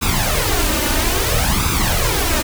pink noise with flanger, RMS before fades -17 dBFS, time 0.01-2.43 s, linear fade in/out 20 ms, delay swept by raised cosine 0.8 to 3.4 ms, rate 0.6 Hz, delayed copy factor +0.7, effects none

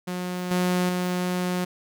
sawtooth tone with level steps, 180.3 Hz, F#3, 45 cents flat, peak -24 / -17 / -20 dBFS, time 0.07-1.65 s, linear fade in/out 10 ms, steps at 0.51 / 0.89 s, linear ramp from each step 2 ms, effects none

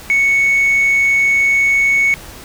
sine tone, 2217 Hz, C#7, in tune, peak -8 dBFS, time 0.1-2.14 s, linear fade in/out 0 ms, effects tanh soft clip ceiling -8 dBFS + pink hiss -35 dBFS RMS until 2.44 s

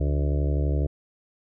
harmonic tone, 72 Hz, D2, 34 cents flat, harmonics 1 / 2 / 4 / 5 / 6 / 7 / 8 / 9, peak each -22 / -28 / -34 / -36 / -38 / -39 / -40 / -41 dBFS, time 0-0.87 s, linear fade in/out 10 ms, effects none

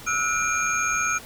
sine tone cluster, 1305 / 1442 / 2396 / 6510 Hz, E6 / F#6 / D7 / G#8, -18 / -45 / +34 / -36 cents, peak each -27 dBFS, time 0.06-1.19 s, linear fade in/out 20 ms, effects pink hiss -42 dBFS RMS until 1.25 s

